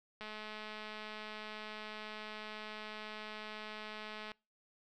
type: click train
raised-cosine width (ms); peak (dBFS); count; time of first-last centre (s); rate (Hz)
0.3; -30; 880; 0.21-4.317; 214
effects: noise-tail reverb RT60 0.3 s tail -26 dB re dry